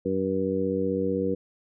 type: harmonic tone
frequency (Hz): 95.6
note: G2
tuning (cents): -43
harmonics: 1 / 2 / 3 / 4 / 5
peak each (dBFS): -37 / -30 / -30 / -31 / -27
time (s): 0.05-1.35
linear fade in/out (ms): 10
effects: none

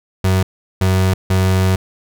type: tone bursts at uneven times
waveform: 35% pulse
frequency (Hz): 93.9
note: F#2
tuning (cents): +26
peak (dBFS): -10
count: 3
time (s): 0.24-0.43 / 0.81-1.14 / 1.3-1.76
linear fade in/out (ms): 5
effects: none

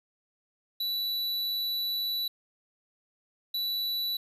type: tone bursts at uneven times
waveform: square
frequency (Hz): 3951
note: B7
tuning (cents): 0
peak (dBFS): -29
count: 2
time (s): 0.8-2.28 / 3.54-4.17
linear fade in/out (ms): 5
effects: resampled to 32000 Hz + 10-bit

